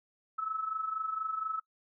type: tone with amplitude modulation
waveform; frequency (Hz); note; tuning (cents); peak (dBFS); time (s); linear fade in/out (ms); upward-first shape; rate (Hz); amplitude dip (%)
sine; 1300; E6; -24; -29; 0.38-1.6; 10; sine; 24.2; 70
effects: noise-tail reverb RT60 0.1 s tail -21 dB re dry